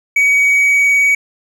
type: tone with vibrato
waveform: triangle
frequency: 2260 Hz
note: C#7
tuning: 33 cents sharp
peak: -7 dBFS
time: 0.16-1.15 s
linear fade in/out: 5 ms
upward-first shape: sine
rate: 19 Hz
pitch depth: 13 cents each way
effects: none